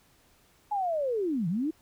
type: linear two-way sweep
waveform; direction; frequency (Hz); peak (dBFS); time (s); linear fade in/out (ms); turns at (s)
sine; down then up; 850 to 155.56 to 331; -26; 0.71-1.71; 10; 1.48
effects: pink hiss -63 dBFS RMS until 1.81 s